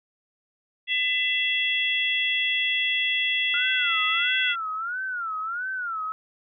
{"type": "harmonic tone", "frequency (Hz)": 670, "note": "E5", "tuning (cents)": 28, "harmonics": [3, 4, 5], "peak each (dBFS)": [-26, -26, -26], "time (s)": [0.87, 4.56], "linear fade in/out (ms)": 50}
{"type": "tone with vibrato", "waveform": "sine", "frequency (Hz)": 1396.9, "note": "F6", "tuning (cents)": 0, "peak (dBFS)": -27, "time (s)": [3.54, 6.12], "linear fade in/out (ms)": 0, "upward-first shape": "sine", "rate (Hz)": 1.5, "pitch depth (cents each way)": 170}
{"effects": []}